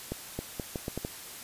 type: accelerating click train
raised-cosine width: 2 ms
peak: -19 dBFS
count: 7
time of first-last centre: 0.12-1.049 s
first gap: 270 ms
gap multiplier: 0.77
effects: white hiss -44 dBFS RMS until 1.43 s + resampled to 32000 Hz